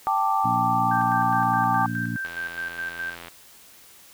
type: chord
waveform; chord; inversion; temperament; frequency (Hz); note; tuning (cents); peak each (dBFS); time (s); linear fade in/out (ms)
sine; G suspended second; none; just; 784 / 882 / 1176; G5 / A5 / D6; 0 / +4 / +2; -24; 0.07-1.86; 0
type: harmonic tone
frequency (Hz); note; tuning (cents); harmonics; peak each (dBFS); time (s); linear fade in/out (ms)
58.27; A#1; 0; 2 / 3 / 4 / 5; -30 / -32 / -31 / -35; 0.44-2.17; 10
type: tone with tremolo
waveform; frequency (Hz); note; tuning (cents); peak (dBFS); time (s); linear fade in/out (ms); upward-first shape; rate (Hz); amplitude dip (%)
sine; 1568; G6; 0; -27; 0.91-3.15; 5; square; 4.8; 60
type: click train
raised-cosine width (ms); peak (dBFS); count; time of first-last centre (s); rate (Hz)
0.3; -22; 89; 2.25-3.283; 85.2
effects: white hiss -50 dBFS RMS until 4.13 s